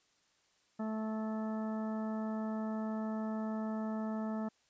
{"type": "harmonic tone", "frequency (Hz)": 218.4, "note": "A3", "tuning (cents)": -13, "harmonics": [1, 2, 3, 4, 5, 6, 8], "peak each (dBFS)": [-35, -48, -44, -48, -55, -50, -57], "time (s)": [0.79, 4.49], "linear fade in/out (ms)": 10, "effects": ["white hiss -72 dBFS RMS until 4.69 s", "resampled to 16000 Hz"]}